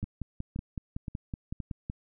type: two click trains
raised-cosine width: 5 ms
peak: -23 / -22 dBFS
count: 4 / 11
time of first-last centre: 0.04-1.603 / 0.03-1.899 s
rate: 1.92 / 5.35 Hz
effects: none